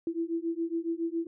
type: beating tone pair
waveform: sine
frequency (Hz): 329.3 / 336.5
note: E4 / E4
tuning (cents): -2 / +36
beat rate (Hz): 7.2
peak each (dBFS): -32 / -32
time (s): 0.07-1.27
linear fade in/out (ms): 2
effects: none